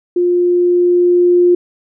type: tone with level ramp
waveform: sine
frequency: 353.5 Hz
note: F4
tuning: 21 cents sharp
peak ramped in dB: -10 to -6 dBFS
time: 0.16-1.55 s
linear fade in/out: 5 ms
effects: none